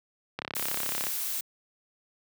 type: click train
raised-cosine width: 0.3 ms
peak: -16 dBFS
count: 24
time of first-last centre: 0.39-1.068 s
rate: 33.9 Hz
type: noise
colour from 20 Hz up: blue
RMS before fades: -32 dBFS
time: 0.55-1.41 s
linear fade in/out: 5 ms
effects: high-pass 100 Hz 12 dB/octave